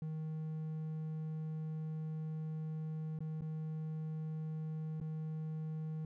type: tone with dropouts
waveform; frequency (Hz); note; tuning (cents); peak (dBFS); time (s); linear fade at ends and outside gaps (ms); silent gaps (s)
triangle; 157; D#3; +16; -36; 0.02-6.05; 2; 3.189-3.205 / 3.409-3.419 / 5.002-5.012
effects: none